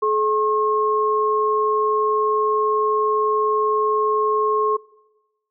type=tone pair together; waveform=sine; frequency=427.8 / 1078 Hz; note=A4 / C#6; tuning=-49 / -49 cents; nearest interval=octave + major third; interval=1600 cents; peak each=-19 dBFS; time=0.02-4.77 s; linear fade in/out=10 ms; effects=noise-tail reverb RT60 1.0 s tail -22 dB re dry